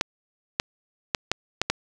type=clicks; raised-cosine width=0.2 ms; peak=-4 dBFS; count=6; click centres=0.011 / 0.599 / 1.148 / 1.316 / 1.616 / 1.7 s; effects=none